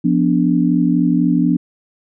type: chord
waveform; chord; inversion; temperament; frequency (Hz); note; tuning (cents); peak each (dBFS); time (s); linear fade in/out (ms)
sine; B diminished; second; equal with one note detuned; 174.61 / 246.9 / 291; F3 / B3 / D4; 0 / 0 / -16; -16; 0.04-1.57; 10
effects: none